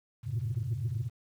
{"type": "tone cluster", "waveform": "sine", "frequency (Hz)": [90.4, 108.2, 116.3, 122.5, 136.7], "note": ["F#2", "A2", "A#2", "B2", "C#3"], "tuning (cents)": [-40, -29, -4, -14, -24], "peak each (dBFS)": [-39, -34, -33, -39, -36], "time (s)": [0.23, 1.1], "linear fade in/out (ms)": 50, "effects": ["tanh soft clip ceiling -24 dBFS", "10-bit"]}